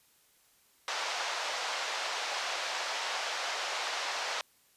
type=band-pass noise; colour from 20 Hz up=pink; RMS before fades=-35 dBFS; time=0.88-4.41 s; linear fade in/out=0 ms; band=620 to 6100 Hz; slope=24 dB/octave; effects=white hiss -66 dBFS RMS until 4.76 s + resampled to 32000 Hz

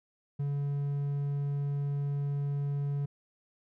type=tone; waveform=triangle; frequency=142.2 Hz; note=C#3; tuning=45 cents sharp; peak=-27 dBFS; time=0.39-3.06 s; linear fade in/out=10 ms; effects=none

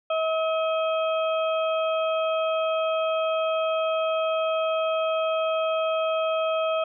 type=harmonic tone with a mistuned harmonic; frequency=641 Hz; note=E5; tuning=49 cents flat; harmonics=1 / 2 / 4 / 5; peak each=-23 / -29 / -35 / -37 dBFS; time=0.1-6.84 s; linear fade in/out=5 ms; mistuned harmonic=4; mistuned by=-17 cents; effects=none

